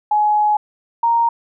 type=tone pair in turn; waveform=sine; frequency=842 / 931.1 Hz; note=G#5 / A#5; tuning=+24 / -2 cents; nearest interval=major second; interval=174 cents; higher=second; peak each=-12 dBFS; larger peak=neither; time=0.11-0.57 / 1.03-1.29 s; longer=first; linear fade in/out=5 ms; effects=none